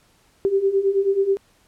sine beating tone pair, 385.9 / 395.2 Hz, G4 / G4, -27 / +14 cents, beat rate 9.3 Hz, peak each -22 / -18 dBFS, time 0.45-1.37 s, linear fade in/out 0 ms, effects pink hiss -59 dBFS RMS until 1.67 s + low-pass 12000 Hz 12 dB/octave

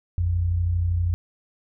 sine tone pair together, 54.76 / 87.31 Hz, A1 / F2, -8 / 0 cents, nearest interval minor sixth, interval 808 cents, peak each -29 / -20 dBFS, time 0.18-1.14 s, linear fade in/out 0 ms, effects none

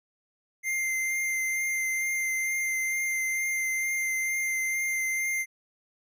square tone with vibrato, 2093 Hz, C7, in tune, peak -27 dBFS, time 0.63-5.46 s, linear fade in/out 50 ms, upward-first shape triangle, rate 2.2 Hz, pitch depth 15 cents each way, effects none

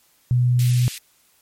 sine tone, 123.47 Hz, B2, in tune, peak -14 dBFS, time 0.31-0.88 s, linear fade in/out 0 ms
pink high-pass noise, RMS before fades -34 dBFS, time 0.59-0.98 s, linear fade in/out 2 ms, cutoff 2300 Hz, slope 24 dB/octave
effects white hiss -59 dBFS RMS until 1.41 s + MP3 64 kbps

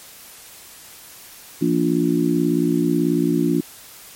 harmonic tone with a mistuned harmonic, 58.27 Hz, A#1, in tune, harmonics 3 / 4 / 5 / 6, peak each -22 / -23 / -19 / -22 dBFS, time 1.61-3.61 s, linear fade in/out 10 ms, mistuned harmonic 3, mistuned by -62 cents, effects white hiss -42 dBFS RMS until 4.15 s + MP3 64 kbps

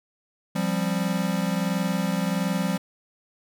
square chord, F suspended second, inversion none, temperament equal, 174.61 / 196 / 261.6 Hz, F3 / G3 / C4, 0 / 0 / 0 cents, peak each -27 / -27 / -33 dBFS, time 0.55-2.78 s, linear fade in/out 10 ms, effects none

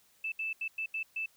sine tone bursts at uneven times, 2637 Hz, E7, in tune, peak -32 dBFS, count 6, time 0.24-0.32 / 0.39-0.53 / 0.61-0.68 / 0.78-0.86 / 0.94-1.03 / 1.16-1.26 s, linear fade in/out 5 ms, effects white hiss -66 dBFS RMS until 1.36 s

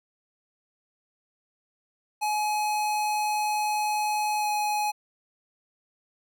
square tone with pitch glide, 845 to 839.6 Hz, G#5 to G#5, +30 to +19 cents, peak -25 dBFS, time 2.21-4.92 s, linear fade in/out 20 ms, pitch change -11 cents, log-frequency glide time 4.38-4.47 s, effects none

